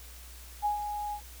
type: tone with ADSR envelope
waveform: sine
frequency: 831 Hz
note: G#5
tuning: 1 cent sharp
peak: -24 dBFS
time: 0.62-1.21 s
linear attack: 33 ms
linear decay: 120 ms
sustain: -8 dB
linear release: 80 ms
effects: added 60 Hz sine -47 dBFS peak until 1.4 s + white hiss -51 dBFS RMS until 1.4 s